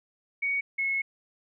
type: tone pair in turn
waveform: sine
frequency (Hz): 2238 / 2183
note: C#7 / C#7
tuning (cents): +16 / -27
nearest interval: unison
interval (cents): 43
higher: first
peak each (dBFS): -25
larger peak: neither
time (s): 0.42-0.61 / 0.78-1.02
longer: second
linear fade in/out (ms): 10
effects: none